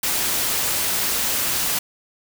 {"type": "noise", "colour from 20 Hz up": "white", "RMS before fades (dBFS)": -22, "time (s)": [0.03, 1.79], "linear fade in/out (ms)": 5, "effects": []}